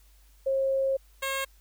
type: tone pair in turn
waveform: sine / 10% pulse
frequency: 538 / 540.4 Hz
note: C5 / C#5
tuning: +48 / -44 cents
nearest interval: unison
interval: 8 cents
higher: second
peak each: -23 / -20 dBFS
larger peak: second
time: 0.46-0.97 / 1.22-1.45 s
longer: first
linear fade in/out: 10 ms
effects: added 50 Hz sine -55 dBFS peak until 1.6 s + white hiss -64 dBFS RMS until 1.6 s